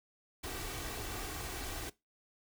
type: noise with comb filter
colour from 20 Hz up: pink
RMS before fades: -41 dBFS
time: 0.43-1.9 s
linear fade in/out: 10 ms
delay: 2.6 ms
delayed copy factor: +0.5
effects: noise-tail reverb RT60 0.2 s tail -19 dB re dry